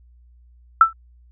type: tone with exponential decay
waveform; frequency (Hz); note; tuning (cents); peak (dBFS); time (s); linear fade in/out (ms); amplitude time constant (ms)
sine; 1329; E6; +14; -3; 0.81-0.93; 2; 26
effects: added 60 Hz sine -48 dBFS peak until 1.31 s